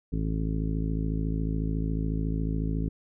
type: harmonic tone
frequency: 54 Hz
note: A1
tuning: 32 cents flat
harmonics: 1 / 2 / 3 / 4 / 5 / 6 / 7 / 8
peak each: -29 / -35 / -31 / -39 / -34 / -43 / -46 / -43 dBFS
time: 0.12-2.89 s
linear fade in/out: 10 ms
effects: none